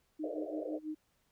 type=tone with tremolo; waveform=sine; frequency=308.8 Hz; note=D#4; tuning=13 cents flat; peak=-35 dBFS; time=0.19-0.95 s; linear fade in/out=10 ms; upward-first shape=sine; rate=6 Hz; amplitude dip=90%
type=band-pass noise; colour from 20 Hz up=pink; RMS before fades=-41 dBFS; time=0.23-0.79 s; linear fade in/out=10 ms; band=390 to 670 Hz; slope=96 dB/octave
effects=pink hiss -75 dBFS RMS until 1.31 s